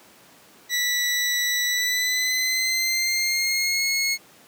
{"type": "tone with pitch glide", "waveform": "20% pulse", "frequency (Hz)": [1959, 2174], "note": ["B6", "C#7"], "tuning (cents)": [-15, -34], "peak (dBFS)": -16, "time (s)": [0.69, 4.18], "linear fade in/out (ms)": 50, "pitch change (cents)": 181, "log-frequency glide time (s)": [1.65, 3.84], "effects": ["pink hiss -51 dBFS RMS until 4.47 s", "high-pass 200 Hz 12 dB/octave"]}